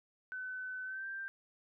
sine tone with pitch glide, 1512 to 1576.2 Hz, F#6 to G6, +37 to +9 cents, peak -39 dBFS, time 0.32-1.28 s, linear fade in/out 0 ms, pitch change +72 cents, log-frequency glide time 0.84-1.07 s, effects none

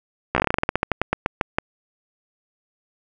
slowing click train, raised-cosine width 0.5 ms, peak -3 dBFS, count 20, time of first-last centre 0.35-1.585 s, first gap 14 ms, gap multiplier 1.15, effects none

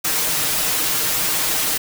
white noise with comb filter, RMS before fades -20 dBFS, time 0.04-1.78 s, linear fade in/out 10 ms, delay 6.5 ms, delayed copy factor +0.7, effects none

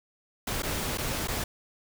pink noise with dropouts, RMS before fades -31 dBFS, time 0.47-1.44 s, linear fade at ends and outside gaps 5 ms, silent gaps 0.623-0.631 / 0.975-0.982 / 1.275-1.282 s, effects none

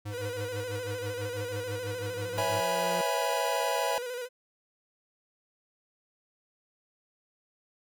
square tone with tremolo, 103.83 Hz, G#2, in tune, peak -34 dBFS, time 0.05-2.61 s, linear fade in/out 10 ms, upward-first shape sine, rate 6.1 Hz, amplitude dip 85%
45% pulse tone with vibrato, 493.9 Hz, B4, in tune, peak -34 dBFS, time 0.1-4.29 s, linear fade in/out 50 ms, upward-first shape square, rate 13 Hz, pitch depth 43 cents each way
sawtooth tone with exponential growth, 177.2 Hz, F3, 25 cents sharp, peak -31 dBFS, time 0.98-3.01 s, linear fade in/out 0 ms, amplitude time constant 440 ms
square chord, C# minor seventh, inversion none, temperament equal, 554.4 / 659.3 / 830.6 / 987.8 Hz, C#5 / E5 / G#5 / B5, 0 / 0 / 0 / 0 cents, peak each -34 dBFS, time 2.38-3.98 s, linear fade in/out 0 ms
effects none

